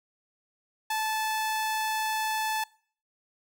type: tone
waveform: sawtooth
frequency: 872 Hz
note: A5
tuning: 16 cents flat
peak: -23 dBFS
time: 0.9-2.64 s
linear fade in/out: 5 ms
effects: noise-tail reverb RT60 0.5 s tail -23 dB re dry